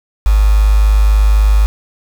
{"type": "tone with quantisation", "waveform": "sine", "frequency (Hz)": 51.91, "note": "G#1", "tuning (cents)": 0, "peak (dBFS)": -6, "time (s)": [0.26, 1.66], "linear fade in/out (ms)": 0, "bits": 4, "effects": []}